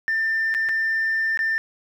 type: tone with dropouts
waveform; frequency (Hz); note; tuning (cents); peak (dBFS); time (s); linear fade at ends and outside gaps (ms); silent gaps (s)
sine; 1791; A6; +30; -18; 0.08-1.58; 0; 0.541-0.548 / 0.688-0.692 / 1.374-1.391
effects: tanh soft clip ceiling -17 dBFS + 9-bit